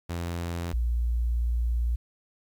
sawtooth / sine tone pair in turn, 85.6 / 58.9 Hz, F2 / A#1, -34 / +19 cents, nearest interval tritone, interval 647 cents, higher first, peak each -26 / -23 dBFS, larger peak second, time 0.09-0.73 / 0.73-1.96 s, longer second, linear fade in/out 10 ms, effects 10-bit

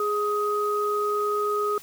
sine tone pair together, 415.3 / 1254.6 Hz, G#4 / D#6, 0 / +14 cents, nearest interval octave + perfect fifth, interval 1914 cents, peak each -25 dBFS, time 0-1.78 s, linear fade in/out 2 ms, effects white hiss -46 dBFS RMS until 1.82 s

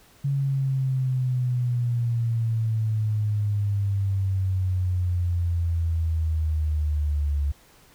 sine exponential sweep, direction down, 140 to 71.1 Hz, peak -21 dBFS, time 0.24-7.52 s, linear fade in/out 10 ms, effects pink hiss -55 dBFS RMS until 7.94 s

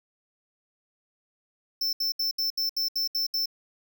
square tone bursts, 5330 Hz, E8, 18 cents sharp, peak -25 dBFS, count 9, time 1.81-3.458 s, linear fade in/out 5 ms, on 120 ms, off 71 ms, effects none

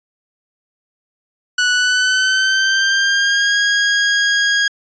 sawtooth tone with pitch glide, 1478 to 1639.9 Hz, F#6 to G#6, -2 to -22 cents, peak -9 dBFS, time 1.58-4.68 s, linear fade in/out 5 ms, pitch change +180 cents, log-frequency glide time 1.72-3.57 s, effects resampled to 16000 Hz

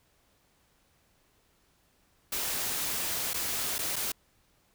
white noise with dropouts, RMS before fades -32 dBFS, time 2.32-4.12 s, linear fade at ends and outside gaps 5 ms, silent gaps 3.334-3.341 / 3.783-3.789 / 3.959-3.963 s, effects pink hiss -68 dBFS RMS until 4.74 s

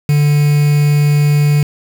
triangle tone with quantisation, 146.83 Hz, D3, in tune, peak -6 dBFS, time 0.09-1.63 s, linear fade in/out 2 ms, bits 4, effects none

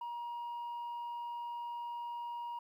sine tone, 950 Hz, A#5, 33 cents sharp, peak -36 dBFS, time 0.01-2.59 s, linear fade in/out 5 ms, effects tanh soft clip ceiling -38 dBFS + 12-bit

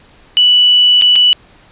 sine tone with dropouts, 2960 Hz, F#7, in tune, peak -5 dBFS, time 0.37-1.33 s, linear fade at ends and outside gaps 0 ms, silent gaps 1.013-1.021 / 1.156-1.16 s, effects pink hiss -45 dBFS RMS until 1.71 s + resampled to 8000 Hz

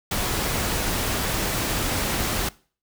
pink noise, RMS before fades -25 dBFS, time 0.11-2.49 s, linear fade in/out 5 ms, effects noise-tail reverb RT60 0.4 s tail -21 dB re dry

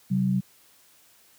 sine tone pair together, 132.98 / 190 Hz, C3 / F#3, +28 / +46 cents, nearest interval tritone, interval 618 cents, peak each -26 / -22 dBFS, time 0.1-0.41 s, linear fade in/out 20 ms, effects white hiss -58 dBFS RMS until 1.38 s + high-pass 60 Hz 12 dB/octave

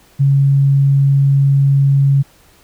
sine tone, 138.59 Hz, C#3, in tune, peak -8 dBFS, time 0.19-2.23 s, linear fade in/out 20 ms, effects pink hiss -49 dBFS RMS until 2.63 s

